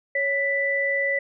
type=tone pair together; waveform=sine; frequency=555.6 / 1980 Hz; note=C#5 / B6; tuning=+4 / +4 cents; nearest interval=octave + minor seventh; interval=2200 cents; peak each=-26 / -22 dBFS; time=0.15-1.19 s; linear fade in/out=5 ms; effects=none